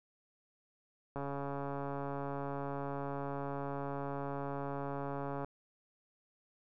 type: click train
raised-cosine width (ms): 1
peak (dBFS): -26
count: 601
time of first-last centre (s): 1.16-5.446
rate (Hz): 140
effects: none